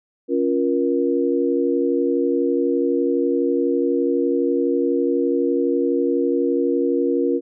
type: chord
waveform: sine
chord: Bb minor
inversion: first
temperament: equal with one note detuned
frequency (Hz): 277.2 / 349.2 / 474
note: Db4 / F4 / Bb4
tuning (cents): 0 / 0 / +29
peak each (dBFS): -21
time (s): 0.28-7.41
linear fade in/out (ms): 50
effects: none